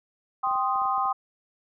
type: chord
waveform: sine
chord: C minor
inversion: second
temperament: equal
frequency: 784 / 1046.5 / 1244.5 Hz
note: G5 / C6 / Eb6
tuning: 0 / 0 / 0 cents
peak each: -27 / -27 / -27 dBFS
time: 0.43-1.13 s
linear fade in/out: 10 ms
type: clicks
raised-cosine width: 1 ms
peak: -33 dBFS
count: 8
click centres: 0.472 / 0.512 / 0.556 / 0.758 / 0.818 / 0.855 / 0.98 / 1.056 s
effects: none